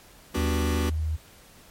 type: chord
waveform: sawtooth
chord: G major seventh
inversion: none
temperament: just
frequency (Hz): 196 / 245 / 294 / 367.5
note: G3 / B3 / D4 / F#4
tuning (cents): 0 / -14 / +2 / -12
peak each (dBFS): -29 / -26 / -27 / -28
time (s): 0.34-0.9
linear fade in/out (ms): 10
type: tone with pitch glide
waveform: sine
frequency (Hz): 77.9 to 78.4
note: D#2 to D#2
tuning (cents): +3 to +14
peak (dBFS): -24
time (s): 0.36-1.17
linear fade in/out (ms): 20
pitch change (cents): +11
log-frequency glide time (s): 0.66-0.73
effects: pink hiss -52 dBFS RMS until 1.7 s + MP3 64 kbps